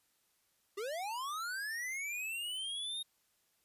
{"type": "linear sweep", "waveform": "square", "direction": "up", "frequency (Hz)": [380, 3735], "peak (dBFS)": -38, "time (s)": [0.77, 3.03], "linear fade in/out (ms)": 10, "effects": ["white hiss -75 dBFS RMS until 3.64 s", "resampled to 32000 Hz"]}